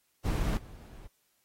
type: noise with level steps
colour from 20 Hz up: brown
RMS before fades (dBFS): -29 / -48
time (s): 0.24-1.08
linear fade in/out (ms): 20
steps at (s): 0.57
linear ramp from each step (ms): 2
effects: white hiss -73 dBFS RMS until 1.44 s + AAC 48 kbps